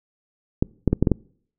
clicks, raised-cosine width 3 ms, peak -4 dBFS, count 6, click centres 0.625 / 0.877 / 0.93 / 1.026 / 1.072 / 1.117 s, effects noise-tail reverb RT60 0.6 s tail -26 dB re dry

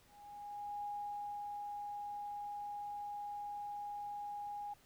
sine tone with ADSR envelope, 822 Hz, G#5, 18 cents flat, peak -39 dBFS, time 0.07-4.74 s, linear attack 760 ms, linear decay 610 ms, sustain -2 dB, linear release 9 ms, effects pink hiss -67 dBFS RMS until 4.85 s

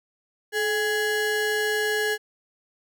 square ring-modulated tone, 622.3 Hz, D#5, in tune, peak -20 dBFS, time 0.52-2.18 s, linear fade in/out 50 ms, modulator 1050 Hz, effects none

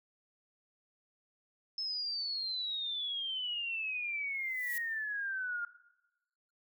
sine exponential sweep, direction down, 5260 to 1400 Hz, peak -34 dBFS, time 1.78-5.65 s, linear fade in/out 2 ms
violet noise with exponential growth, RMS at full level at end -39 dBFS, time 4.32-4.78 s, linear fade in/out 2 ms, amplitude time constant 100 ms
effects noise-tail reverb RT60 1.0 s tail -18 dB re dry

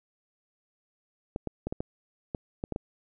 clicks, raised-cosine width 2 ms, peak -18 dBFS, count 9, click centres 1.361 / 1.473 / 1.67 / 1.725 / 1.805 / 2.348 / 2.639 / 2.723 / 2.761 s, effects none

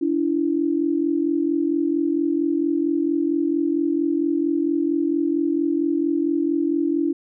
sine tone pair together, 290 / 334.4 Hz, D4 / E4, -22 / +25 cents, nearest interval major second, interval 247 cents, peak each -21 dBFS, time 0.01-7.13 s, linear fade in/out 10 ms, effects none

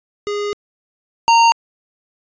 square tone pair in turn, 411.7 / 924.2 Hz, G#4 / A#5, -15 / -15 cents, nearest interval octave + major second, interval 1400 cents, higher second, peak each -20 / -9 dBFS, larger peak second, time 0.27-0.53 / 1.28-1.52 s, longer first, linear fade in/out 0 ms, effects resampled to 16000 Hz

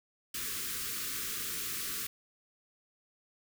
white band-stop noise, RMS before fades -37 dBFS, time 0.34-2.07 s, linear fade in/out 5 ms, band 480 to 1100 Hz, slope 96 dB/octave, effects none

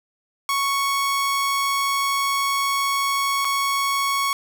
sawtooth tone with dropouts, 1108.7 Hz, C#6, in tune, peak -16 dBFS, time 0.49-4.33 s, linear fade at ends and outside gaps 1 ms, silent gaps 3.447-3.451 s, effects none

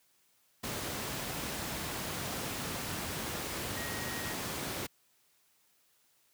sine tone in noise, 1885 Hz, A#6, 19 cents sharp, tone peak -43 dBFS, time 3.76-4.34 s, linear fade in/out 10 ms, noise pink, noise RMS -37 dBFS, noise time 0.63-4.87 s, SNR -9 dB, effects white hiss -70 dBFS RMS until 6.33 s + high-pass 80 Hz 12 dB/octave

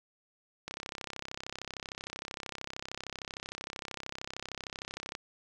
click train, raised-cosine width 0.2 ms, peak -21 dBFS, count 149, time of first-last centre 0.68-5.151 s, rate 33.1 Hz, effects none

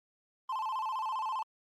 triangle tone with vibrato, 956 Hz, A#5, 43 cents sharp, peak -30 dBFS, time 0.49-1.43 s, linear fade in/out 5 ms, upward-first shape square, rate 15 Hz, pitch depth 150 cents each way, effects Opus 32 kbps

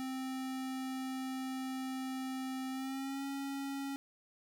square tone with pitch glide, 261.6 to 275.7 Hz, C4 to C#4, 0 to -9 cents, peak -38 dBFS, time 0-3.96 s, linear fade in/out 0 ms, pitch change +91 cents, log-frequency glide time 2.7-3.25 s, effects none

